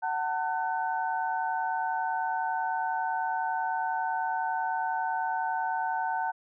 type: tone cluster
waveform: sine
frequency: 747 / 897 / 1507 Hz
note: F#5 / A5 / F#6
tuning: +16 / +33 / +31 cents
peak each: -31 / -30 / -35 dBFS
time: 0.02-6.32 s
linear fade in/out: 20 ms
effects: none